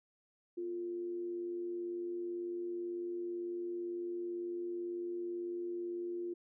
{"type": "tone with amplitude modulation", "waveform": "sine", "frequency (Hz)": 349.2, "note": "F4", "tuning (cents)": 0, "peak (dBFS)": -35, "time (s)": [0.57, 6.34], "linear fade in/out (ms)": 10, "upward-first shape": "sine", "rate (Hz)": 98, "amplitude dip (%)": 35, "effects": []}